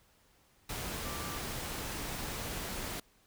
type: tone in noise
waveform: sine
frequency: 1174.7 Hz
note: D6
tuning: in tune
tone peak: -45 dBFS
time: 1.05-1.38 s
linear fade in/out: 5 ms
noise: pink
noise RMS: -39 dBFS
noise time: 0.69-3 s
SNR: -9 dB
effects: pink hiss -67 dBFS RMS until 3.26 s